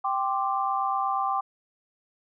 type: chord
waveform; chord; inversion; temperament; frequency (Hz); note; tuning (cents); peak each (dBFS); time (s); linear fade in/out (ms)
sine; G suspended fourth; none; equal; 784 / 1046.5 / 1174.7; G5 / C6 / D6; 0 / 0 / 0; -27 / -30 / -28; 0.04-1.41; 10
effects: none